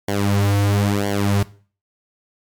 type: tone with flanger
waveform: sawtooth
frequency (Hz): 101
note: G#2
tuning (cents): -48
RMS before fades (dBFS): -18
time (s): 0.08-1.43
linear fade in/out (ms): 5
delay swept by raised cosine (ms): 0.78 to 4.88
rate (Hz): 1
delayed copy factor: -0.95
effects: noise-tail reverb RT60 0.4 s tail -18 dB re dry + MP3 96 kbps